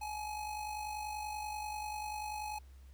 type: tone with amplitude modulation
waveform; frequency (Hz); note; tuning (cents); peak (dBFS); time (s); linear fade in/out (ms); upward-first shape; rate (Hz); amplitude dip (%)
square; 845; G#5; +30; -37; 0.01-2.59; 10; sine; 50.3; 50
effects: added 66 Hz sine -52 dBFS peak until 2.93 s + pink hiss -69 dBFS RMS until 2.93 s